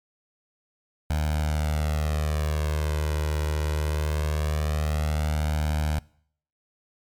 sawtooth tone with flanger, 76.1 Hz, D#2, 38 cents flat, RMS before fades -25 dBFS, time 1.1-5.99 s, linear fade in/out 0 ms, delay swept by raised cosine 1.3 to 2.05 ms, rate 0.21 Hz, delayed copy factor +0.9, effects noise-tail reverb RT60 0.6 s tail -23 dB re dry + MP3 96 kbps

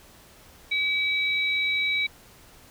sine tone pair together, 2295 / 3841 Hz, D7 / B7, -40 / -49 cents, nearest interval major sixth, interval 891 cents, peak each -23 / -29 dBFS, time 0.71-2.07 s, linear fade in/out 10 ms, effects pink hiss -52 dBFS RMS until 2.7 s

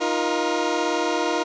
20% pulse chord, Eb suspended second, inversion none, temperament equal with one note detuned, 311.1 / 349.2 / 474 Hz, Eb4 / F4 / Bb4, 0 / 0 / +29 cents, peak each -21 / -20 / -21 dBFS, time 0-1.44 s, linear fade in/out 20 ms, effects resampled to 16000 Hz

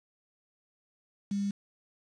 sine tone with quantisation, 200.5 Hz, G3, 39 cents sharp, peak -28 dBFS, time 1.31-1.51 s, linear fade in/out 5 ms, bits 8, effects resampled to 22050 Hz

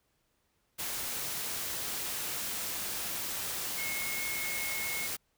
sine tone in noise, 2172 Hz, C#7, 36 cents flat, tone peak -36 dBFS, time 3.77-5.08 s, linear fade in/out 20 ms, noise white, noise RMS -36 dBFS, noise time 0.78-5.17 s, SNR -3 dB, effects pink hiss -75 dBFS RMS until 5.37 s

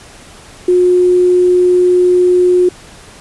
sine tone with quantisation, 360 Hz, F#4, 47 cents flat, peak -6 dBFS, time 0.68-2.69 s, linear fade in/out 5 ms, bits 6, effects pink hiss -37 dBFS RMS until 3.2 s + resampled to 24000 Hz

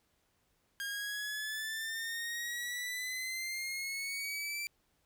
sawtooth exponential sweep, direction up, 1615 to 2349 Hz, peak -33 dBFS, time 0.8-4.67 s, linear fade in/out 0 ms, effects pink hiss -75 dBFS RMS until 5.05 s

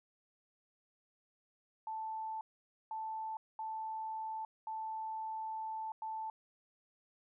sine tone bursts at uneven times, 880 Hz, A5, in tune, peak -38 dBFS, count 5, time 1.87-2.41 / 2.91-3.37 / 3.59-4.45 / 4.67-5.92 / 6.02-6.3 s, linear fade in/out 2 ms, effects none

